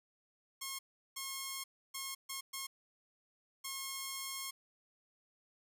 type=tone bursts at uneven times; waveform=5% pulse; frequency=1079 Hz; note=C#6; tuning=47 cents flat; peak=-28 dBFS; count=6; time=0.61-0.79 / 1.16-1.64 / 1.94-2.15 / 2.29-2.41 / 2.53-2.67 / 3.64-4.51 s; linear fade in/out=10 ms; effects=none